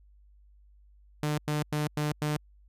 sawtooth tone bursts, 150 Hz, D3, 37 cents sharp, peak -23 dBFS, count 5, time 1.23-2.368 s, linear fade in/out 2 ms, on 150 ms, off 97 ms, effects added 50 Hz sine -55 dBFS peak until 2.68 s + resampled to 32000 Hz

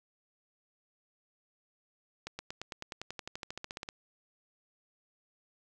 accelerating click train, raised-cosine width 0.2 ms, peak -22 dBFS, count 20, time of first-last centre 2.27-3.889 s, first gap 120 ms, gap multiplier 0.96, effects none

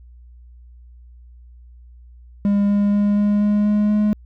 triangle tone with pitch steps, 202.3 / 203.6 / 204.9 / 206.2 / 207.5 / 208.8 / 210.2 Hz, G#3 / G#3 / G#3 / G#3 / G#3 / G#3 / G#3, -45 / -34 / -23 / -12 / -1 / +10 / +21 cents, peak -12 dBFS, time 2.45-4.13 s, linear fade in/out 0 ms, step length 240 ms, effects added 60 Hz sine -41 dBFS peak until 4.25 s

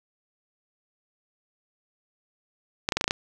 clicks, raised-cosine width 0.2 ms, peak -6 dBFS, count 7, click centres 2.889 / 2.922 / 2.97 / 3.011 / 3.042 / 3.079 / 3.109 s, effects none

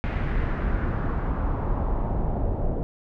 brown noise with low-pass filter sweep, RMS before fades -25 dBFS, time 0.04-2.83 s, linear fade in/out 0 ms, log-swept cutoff 2200 to 620 Hz, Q 1.9, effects none

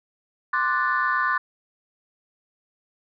sine chord, D dominant seventh, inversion third, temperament equal, 1046.5 / 1174.7 / 1480 / 1760 Hz, C6 / D6 / F#6 / A6, 0 / 0 / 0 / 0 cents, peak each -25 dBFS, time 0.53-1.38 s, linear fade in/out 5 ms, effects tanh soft clip ceiling -12 dBFS

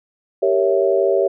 sine chord, G diminished seventh, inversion none, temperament equal with one note detuned, 392 / 464.3 / 554.4 / 659.3 Hz, G4 / Bb4 / Db5 / Fb5, 0 / -7 / 0 / 0 cents, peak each -17 / -22 / -18 / -21 dBFS, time 0.42-1.28 s, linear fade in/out 10 ms, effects none

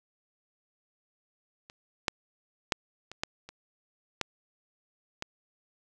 clicks, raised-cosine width 0.2 ms, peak -30 / -8 / -7 / -25 / -12 / -27 / -11 / -17 dBFS, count 8, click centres 1.699 / 2.082 / 2.722 / 3.116 / 3.235 / 3.49 / 4.213 / 5.224 s, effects none

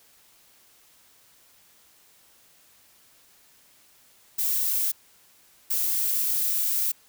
violet noise bursts at uneven times, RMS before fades -25 dBFS, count 2, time 4.38-4.92 / 5.7-6.92 s, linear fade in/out 10 ms, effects white hiss -58 dBFS RMS until 7.08 s

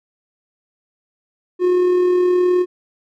triangle tone with amplitude modulation, 360 Hz, F#4, 47 cents flat, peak -9 dBFS, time 1.59-2.66 s, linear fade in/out 50 ms, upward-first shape sine, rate 39.3 Hz, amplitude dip 30%, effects none

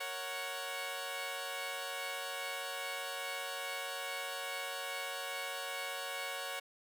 10% pulse chord, F# major, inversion first, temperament equal, 466.2 / 554.4 / 740 Hz, A#4 / C#5 / F#5, 0 / 0 / 0 cents, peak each -39 / -33 / -34 dBFS, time 0-6.6 s, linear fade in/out 10 ms, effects none

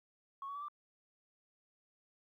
sine tone with pitch steps, 1100 / 1125.7 / 1152 / 1179 Hz, C#6 / C#6 / D6 / D6, -14 / +26 / -34 / +6 cents, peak -40 dBFS, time 0.42-0.684 s, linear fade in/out 2 ms, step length 66 ms, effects tanh soft clip ceiling -36 dBFS + 13-bit

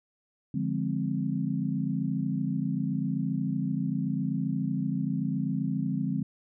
sine chord, D half-diminished seventh, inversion none, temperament equal, 146.83 / 174.61 / 207.7 / 261.6 Hz, D3 / F3 / Ab3 / C4, 0 / 0 / 0 / 0 cents, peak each -32 dBFS, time 0.54-6.23 s, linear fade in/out 5 ms, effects none

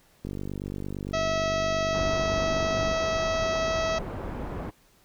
click train, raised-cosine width 3 ms, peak -21 dBFS, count 131, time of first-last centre 0.25-2.914 s, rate 48.8 Hz
harmonic tone, 649 Hz, E5, 27 cents flat, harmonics 1 / 2 / 3 / 4 / 5 / 6 / 7 / 8 / 9 / 10, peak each -26 / -32 / -36 / -38 / -40 / -42 / -43 / -44 / -45 / -46 dBFS, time 1.13-3.99 s, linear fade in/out 10 ms
pink low-pass noise, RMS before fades -34 dBFS, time 1.93-4.71 s, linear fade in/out 20 ms, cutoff 1000 Hz, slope 12 dB/octave
effects pink hiss -61 dBFS RMS until 5.04 s

